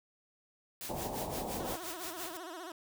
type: noise with tremolo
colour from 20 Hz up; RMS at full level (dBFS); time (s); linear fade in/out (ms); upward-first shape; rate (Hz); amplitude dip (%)
white; -41; 0.81-2.37; 0; sine; 5.8; 75
type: low-pass noise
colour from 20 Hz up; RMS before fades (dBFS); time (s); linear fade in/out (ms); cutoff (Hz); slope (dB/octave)
white; -39; 0.89-1.76; 5; 930; 48
type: tone with vibrato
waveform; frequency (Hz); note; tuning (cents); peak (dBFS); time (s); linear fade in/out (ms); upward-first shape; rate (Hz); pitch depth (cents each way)
15% pulse; 343.9; F4; -27; -36; 1.6-2.72; 2; sine; 15; 150
effects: none